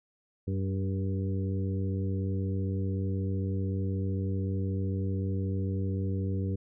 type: harmonic tone with a mistuned harmonic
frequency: 96 Hz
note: G2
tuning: 36 cents flat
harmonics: 1 / 2 / 3 / 4 / 5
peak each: -29 / -35 / -39 / -41 / -43 dBFS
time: 0.47-6.56 s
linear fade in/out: 10 ms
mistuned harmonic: 4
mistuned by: +30 cents
effects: none